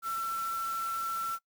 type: tone in noise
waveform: sine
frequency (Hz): 1343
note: E6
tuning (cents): +32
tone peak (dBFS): -31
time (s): 0.02-1.39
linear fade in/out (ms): 50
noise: white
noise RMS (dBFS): -45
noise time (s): 0.02-1.39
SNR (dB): +11
effects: noise-tail reverb RT60 0.1 s tail -19 dB re dry